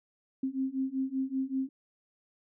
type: beating tone pair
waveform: sine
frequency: 262.5 / 267.7 Hz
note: C4 / C4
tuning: +6 / +40 cents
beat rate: 5.2 Hz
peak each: -33 / -32 dBFS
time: 0.43-1.69 s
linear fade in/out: 5 ms
effects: none